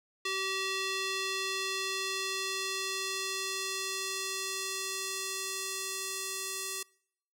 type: tone with band-pass filter sweep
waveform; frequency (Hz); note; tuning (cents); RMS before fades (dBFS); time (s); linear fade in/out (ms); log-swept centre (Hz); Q
square; 383.5; G4; -38; -35; 0.25-6.83; 5; 3600 to 8300; 0.9
effects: noise-tail reverb RT60 0.7 s tail -26 dB re dry